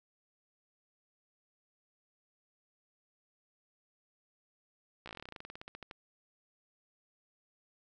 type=slowing click train; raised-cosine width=0.3 ms; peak=-29 dBFS; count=22; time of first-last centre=5.06-5.911 s; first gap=15 ms; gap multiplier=1.09; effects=none